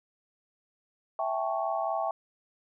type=chord; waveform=sine; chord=A dominant seventh; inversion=second; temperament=equal with one note detuned; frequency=659.3 / 784 / 867.9 / 1108.7 Hz; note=E5 / G5 / A5 / C#6; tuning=0 / 0 / -24 / 0 cents; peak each=-31 / -32 / -36 / -35 dBFS; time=1.19-2.11 s; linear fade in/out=2 ms; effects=none